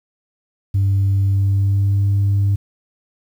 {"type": "tone with pitch glide", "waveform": "sine", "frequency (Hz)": [98, 99.66], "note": ["G2", "G2"], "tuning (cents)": [0, 29], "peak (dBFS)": -11, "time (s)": [0.74, 2.56], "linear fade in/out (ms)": 10, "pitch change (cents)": 29, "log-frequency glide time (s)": [1.34, 2.08], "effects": ["tanh soft clip ceiling -11 dBFS", "8-bit"]}